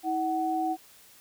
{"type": "tone pair together", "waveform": "sine", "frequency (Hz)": [321.6, 747.9], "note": ["E4", "F#5"], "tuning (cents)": [-43, 18], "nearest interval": "octave + minor third", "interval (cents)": 1461, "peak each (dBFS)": [-30, -27], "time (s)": [0.03, 0.77], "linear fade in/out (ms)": 50, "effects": ["white hiss -55 dBFS RMS until 1.2 s"]}